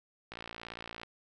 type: click train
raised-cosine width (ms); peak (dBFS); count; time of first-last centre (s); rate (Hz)
0.3; -26; 42; 0.32-1.033; 57.5
effects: none